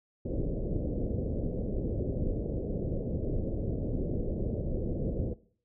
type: low-pass noise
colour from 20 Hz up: pink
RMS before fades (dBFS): -32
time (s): 0.25-5.34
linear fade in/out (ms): 5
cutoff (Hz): 560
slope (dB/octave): 48
effects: noise-tail reverb RT60 0.5 s tail -19 dB re dry